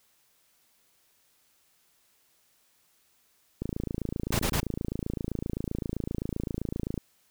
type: click train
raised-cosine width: 3 ms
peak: -18 dBFS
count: 94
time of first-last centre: 3.62-6.977 s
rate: 27.7 Hz
type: noise bursts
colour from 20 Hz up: pink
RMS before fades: -28 dBFS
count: 3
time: 4.32-4.603 s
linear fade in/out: 5 ms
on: 73 ms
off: 32 ms
effects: white hiss -67 dBFS RMS until 7.3 s